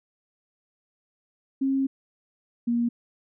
sine tone pair in turn, 269.6 / 236.7 Hz, C#4 / A#3, -48 / +27 cents, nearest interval major second, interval 225 cents, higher first, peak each -21 dBFS, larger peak neither, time 1.61-1.87 / 2.67-2.89 s, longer first, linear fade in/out 10 ms, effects none

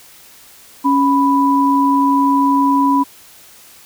sine tone pair together, 277.2 / 989.1 Hz, C#4 / B5, 0 / +2 cents, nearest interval octave + minor seventh, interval 2202 cents, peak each -13 dBFS, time 0.84-3.04 s, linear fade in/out 20 ms, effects white hiss -43 dBFS RMS until 3.85 s

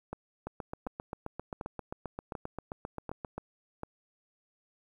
two click trains, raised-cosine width 1 ms, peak -23 / -23 dBFS, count 6 / 23, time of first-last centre 0.13-3.834 / 0.47-3.38 s, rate 1.35 / 7.56 Hz, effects 10-bit

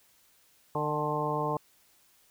harmonic tone with a mistuned harmonic, 150.7 Hz, D3, 45 cents sharp, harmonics 1 / 2 / 3 / 4 / 5 / 6 / 7, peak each -35 / -38 / -34 / -36 / -38 / -34 / -34 dBFS, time 0.75-1.57 s, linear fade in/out 2 ms, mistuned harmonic 6, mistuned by -42 cents, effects white hiss -64 dBFS RMS until 2.3 s

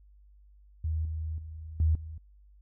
sine tone with level steps, 79.3 Hz, D#2, 33 cents sharp, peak -27 / -31 / -39 / -21 / -38 dBFS, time 0.84-2.18 s, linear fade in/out 5 ms, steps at 1.05 / 1.38 / 1.8 / 1.95 s, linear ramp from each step 2 ms, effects added 50 Hz sine -54 dBFS peak until 2.61 s

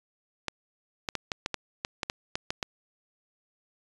clicks, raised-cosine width 0.2 ms, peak -12 dBFS, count 12, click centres 0.483 / 1.088 / 1.153 / 1.318 / 1.461 / 1.543 / 1.849 / 2.032 / 2.099 / 2.355 / 2.505 / 2.628 s, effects resampled to 22050 Hz

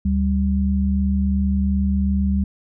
sine tone pair together, 73.42 / 196.14 Hz, D2 / G3, 0 / +1 cents, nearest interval octave + perfect fourth, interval 1701 cents, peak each -19 dBFS, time 0.05-2.44 s, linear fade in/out 5 ms, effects none

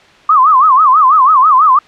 sine tone with vibrato, 1142 Hz, D6, 49 cents flat, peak -4 dBFS, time 0.29-1.79 s, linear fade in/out 5 ms, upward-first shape sine, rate 6.1 Hz, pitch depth 210 cents each way, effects white hiss -42 dBFS RMS until 1.87 s + low-pass 3000 Hz 12 dB/octave

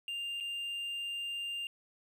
triangle tone with dropouts, 2797 Hz, F7, 2 cents sharp, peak -34 dBFS, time 0.08-1.67 s, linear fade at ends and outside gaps 1 ms, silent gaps 0.402-0.407 s, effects none

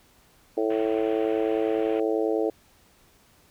harmonic tone, 110 Hz, A2, in tune, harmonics 3 / 4 / 5 / 6 / 7, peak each -27 / -25 / -30 / -33 / -36 dBFS, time 0.57-2.5 s, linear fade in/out 5 ms
white low-pass noise, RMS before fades -44 dBFS, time 0.7-2 s, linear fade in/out 2 ms, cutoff 3000 Hz, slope 48 dB/octave
effects pink hiss -59 dBFS RMS until 3.5 s

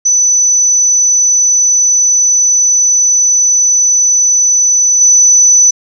sine tone with level steps, 5990 Hz, F#8, 20 cents sharp, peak -6 / -3 dBFS, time 0.05-5.71 s, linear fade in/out 10 ms, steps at 5.01 s, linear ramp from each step 2 ms, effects none

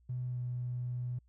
triangle tone with pitch glide, 125.2 to 123.41 Hz, B2 to B2, +24 to -1 cents, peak -30 dBFS, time 0.09-1.19 s, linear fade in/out 10 ms, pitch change -25 cents, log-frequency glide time 0.26-0.39 s, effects tanh soft clip ceiling -32 dBFS + added 60 Hz sine -63 dBFS peak until 1.28 s

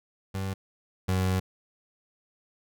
30% pulse tone pair in turn, 96.3 / 93.34 Hz, G2 / F#2, -30 / +16 cents, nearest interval minor second, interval 54 cents, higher first, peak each -27 / -21 dBFS, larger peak second, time 0.34-0.54 / 1.08-1.4 s, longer second, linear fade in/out 10 ms, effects none

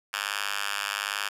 5% pulse tone with high-pass filter, 101.2 Hz, G#2, 44 cents flat, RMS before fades -31 dBFS, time 0.13-1.29 s, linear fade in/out 10 ms, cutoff 1800 Hz, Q 2.5, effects resampled to 32000 Hz + 8-bit

